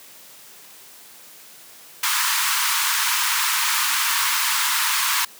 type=high-pass noise; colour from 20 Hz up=pink; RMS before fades=-21 dBFS; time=2.03-5.25 s; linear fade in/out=5 ms; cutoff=910 Hz; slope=96 dB/octave; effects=white hiss -45 dBFS RMS until 5.39 s + high-pass 150 Hz 12 dB/octave